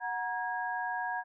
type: tone cluster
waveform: sine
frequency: 737 / 945 / 1642 Hz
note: F#5 / A#5 / G#6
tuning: -7 / +23 / -20 cents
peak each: -36 / -36 / -36 dBFS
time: 0-1.24 s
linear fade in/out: 50 ms
effects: none